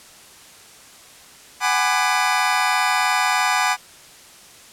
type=chord; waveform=25% pulse; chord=G# half-diminished seventh; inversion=third; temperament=just; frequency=747.5 / 830.6 / 996.7 / 1196.1 Hz; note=F#5 / G#5 / B5 / D6; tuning=+17 / 0 / +16 / +31 cents; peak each=-19 dBFS; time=1.6-3.77 s; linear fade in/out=50 ms; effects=white hiss -45 dBFS RMS until 4.72 s + low-pass 10000 Hz 12 dB/octave